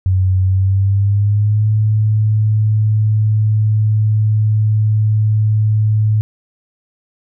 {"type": "tone with pitch glide", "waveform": "sine", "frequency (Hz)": [93.6, 107.52], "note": ["F#2", "A2"], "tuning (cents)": [20, -39], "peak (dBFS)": -10, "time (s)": [0.06, 6.21], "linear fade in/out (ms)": 0, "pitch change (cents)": 241, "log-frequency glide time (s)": [0.41, 1.68], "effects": []}